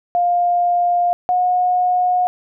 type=tone pair in turn; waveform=sine; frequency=704 / 724.2 Hz; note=F5 / F#5; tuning=+14 / -37 cents; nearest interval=unison; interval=49 cents; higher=second; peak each=-13 dBFS; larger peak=neither; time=0.15-1.13 / 1.29-2.27 s; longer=neither; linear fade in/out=0 ms; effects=none